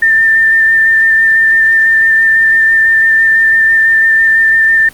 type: tone with vibrato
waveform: sine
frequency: 1793 Hz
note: A6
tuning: 32 cents sharp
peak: -5 dBFS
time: 0.02-4.89 s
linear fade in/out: 5 ms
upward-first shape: square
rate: 6 Hz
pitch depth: 11 cents each way
effects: pink hiss -36 dBFS RMS until 4.93 s + Opus 32 kbps